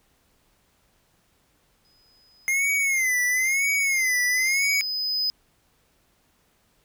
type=tone with exponential growth; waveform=triangle; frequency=5020 Hz; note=D#8; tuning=15 cents sharp; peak=-20 dBFS; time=1.85-5.3 s; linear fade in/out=0 ms; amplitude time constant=750 ms
type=tone with vibrato; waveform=square; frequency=2107 Hz; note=C7; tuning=12 cents sharp; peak=-21 dBFS; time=2.48-4.81 s; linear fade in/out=0 ms; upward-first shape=sine; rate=1 Hz; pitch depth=120 cents each way
effects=pink hiss -65 dBFS RMS until 6.84 s